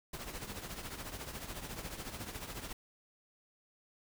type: noise with tremolo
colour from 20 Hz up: pink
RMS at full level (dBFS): -41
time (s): 0.13-2.73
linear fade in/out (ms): 5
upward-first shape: triangle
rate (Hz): 14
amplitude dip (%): 70
effects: none